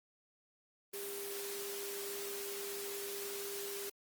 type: tone in noise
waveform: sine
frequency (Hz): 400.2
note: G4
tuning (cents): +36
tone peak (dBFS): -43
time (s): 0.93-3.9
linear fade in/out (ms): 10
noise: white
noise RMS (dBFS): -44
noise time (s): 0.93-3.9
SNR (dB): -2
effects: high-pass 200 Hz 12 dB/octave + Opus 24 kbps